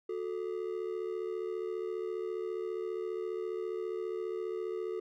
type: ring-modulated tone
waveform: triangle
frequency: 402.9 Hz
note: G4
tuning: 48 cents sharp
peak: -29 dBFS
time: 0.09-5 s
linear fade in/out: 5 ms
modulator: 37.4 Hz
effects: none